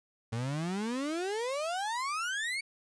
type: exponential sweep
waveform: 35% pulse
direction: up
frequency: 110 to 2270 Hz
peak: -30 dBFS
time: 0.32-2.61 s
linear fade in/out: 10 ms
effects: resampled to 22050 Hz + 12-bit